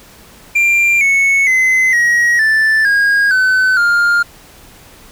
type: tone with pitch steps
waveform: triangle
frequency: 2378 / 2206 / 2046 / 1898.4 / 1761 / 1633.6 / 1515.5 / 1405.8 Hz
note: D7 / C#7 / C7 / A#6 / A6 / G#6 / F#6 / F6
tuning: +21 / -9 / -39 / +31 / +1 / -29 / +41 / +11 cents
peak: -7 dBFS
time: 0.55-4.23 s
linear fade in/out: 10 ms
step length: 460 ms
effects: pink hiss -41 dBFS RMS until 5.11 s